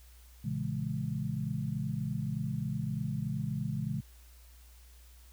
sine chord, A# half-diminished seventh, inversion none, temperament just, 116.54 / 139.85 / 167.82 / 209.8 Hz, A#2 / C#3 / E3 / G#3, 0 / +16 / +31 / +18 cents, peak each -38 / -35 / -38 / -38 dBFS, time 0.44-4.01 s, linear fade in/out 10 ms, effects added 60 Hz sine -53 dBFS peak until 5.32 s + white hiss -62 dBFS RMS until 5.32 s

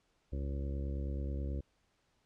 harmonic tone, 69.3 Hz, C#2, in tune, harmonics 1 / 2 / 3 / 4 / 5 / 6 / 7 / 8, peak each -35 / -44 / -48 / -48 / -49 / -57 / -52 / -53 dBFS, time 0.32-1.61 s, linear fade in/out 10 ms, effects pink hiss -75 dBFS RMS until 2.25 s + low-pass 7000 Hz 12 dB/octave

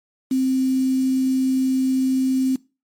sine tone with quantisation, 261.6 Hz, C4, in tune, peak -16 dBFS, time 0.31-2.56 s, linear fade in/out 5 ms, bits 6, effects noise-tail reverb RT60 0.3 s tail -22 dB re dry + MP3 64 kbps

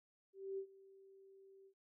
sine tone with ADSR envelope, 388.2 Hz, G4, 17 cents flat, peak -39 dBFS, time 0.33-1.74 s, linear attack 250 ms, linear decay 81 ms, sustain -21 dB, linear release 76 ms, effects none

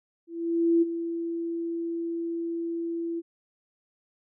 sine tone with ADSR envelope, 335.6 Hz, E4, 31 cents sharp, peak -17 dBFS, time 0.27-3.22 s, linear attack 550 ms, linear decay 21 ms, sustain -11 dB, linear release 35 ms, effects none

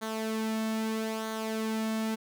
sawtooth tone with flanger, 220.6 Hz, A3, 5 cents sharp, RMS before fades -32 dBFS, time 0.01-2.16 s, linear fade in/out 20 ms, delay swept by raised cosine 0.38 to 2.08 ms, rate 0.78 Hz, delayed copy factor -0.55, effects none

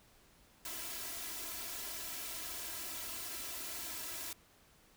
white noise with comb filter, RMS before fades -43 dBFS, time 0.65-4.33 s, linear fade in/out 2 ms, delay 3 ms, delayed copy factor +0.95, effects pink hiss -65 dBFS RMS until 4.96 s

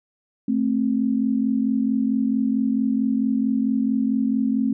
sine tone pair together, 220 / 264.5 Hz, A3 / C4, 0 / +19 cents, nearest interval minor third, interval 319 cents, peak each -21 dBFS, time 0.48-4.73 s, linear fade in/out 5 ms, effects none

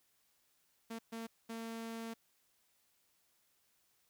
sawtooth tone bursts at uneven times, 227.4 Hz, A#3, 43 cents flat, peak -38 dBFS, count 3, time 0.9-0.99 / 1.12-1.27 / 1.49-2.14 s, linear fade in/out 10 ms, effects white hiss -75 dBFS RMS until 4.09 s

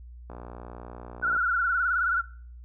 click train, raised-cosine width 1 ms, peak -27 dBFS, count 65, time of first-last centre 0.3-1.365 s, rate 60.1 Hz
sine tone with vibrato, 1426 Hz, F6, 36 cents sharp, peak -22 dBFS, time 1.22-2.22 s, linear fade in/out 20 ms, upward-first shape sine, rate 19 Hz, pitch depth 87 cents each way
effects noise-tail reverb RT60 0.5 s tail -21 dB re dry + added 60 Hz sine -42 dBFS peak until 2.64 s

